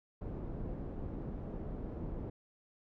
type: low-pass noise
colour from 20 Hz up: pink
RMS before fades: -41 dBFS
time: 0.21-2.3 s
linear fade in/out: 5 ms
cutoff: 440 Hz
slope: 12 dB/octave
effects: none